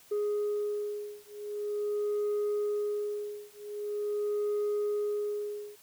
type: beating tone pair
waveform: sine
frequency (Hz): 415.3 / 415.74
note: G#4 / G#4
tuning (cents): 0 / +2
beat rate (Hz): 0.44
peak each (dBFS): -31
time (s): 0.11-5.76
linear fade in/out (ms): 10
effects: tanh soft clip ceiling -26 dBFS + white hiss -58 dBFS RMS until 5.82 s